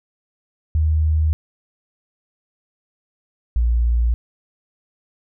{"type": "tone pair in turn", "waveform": "sine", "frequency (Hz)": [78, 58.6], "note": ["D#2", "A#1"], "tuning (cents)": [5, 10], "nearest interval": "perfect fourth", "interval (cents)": 495, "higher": "first", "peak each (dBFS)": -14, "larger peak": "neither", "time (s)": [[0.75, 1.33], [3.56, 4.14]], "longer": "neither", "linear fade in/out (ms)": 0, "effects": []}